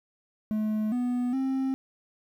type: tone with pitch steps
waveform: triangle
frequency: 214.9 / 246.3 / 265.4 Hz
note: A3 / B3 / C4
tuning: -41 / -5 / +25 cents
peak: -23 dBFS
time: 0.51-1.74 s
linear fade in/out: 0 ms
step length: 410 ms
effects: 10-bit